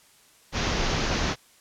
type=low-pass noise; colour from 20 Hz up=pink; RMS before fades=-26 dBFS; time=0.52-1.36 s; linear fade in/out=50 ms; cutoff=6600 Hz; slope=96 dB/octave; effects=white hiss -57 dBFS RMS until 1.6 s + low-pass 11000 Hz 12 dB/octave